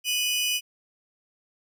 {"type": "tone pair together", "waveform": "sawtooth", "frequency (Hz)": [2488, 2960], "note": ["D#7", "F#7"], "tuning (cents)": [-1, 0], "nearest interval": "minor third", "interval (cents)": 301, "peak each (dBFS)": [-25, -22], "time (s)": [0.04, 0.61], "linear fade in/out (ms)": 50, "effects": []}